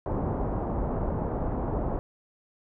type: low-pass noise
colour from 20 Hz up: pink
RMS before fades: -29 dBFS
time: 0.06-1.99 s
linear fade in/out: 0 ms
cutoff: 940 Hz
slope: 24 dB/octave
effects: none